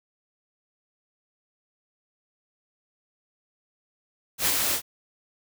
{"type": "noise with ADSR envelope", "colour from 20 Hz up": "white", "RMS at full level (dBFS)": -22, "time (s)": [4.38, 4.82], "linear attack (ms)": 83, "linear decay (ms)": 66, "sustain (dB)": -3, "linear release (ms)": 79, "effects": []}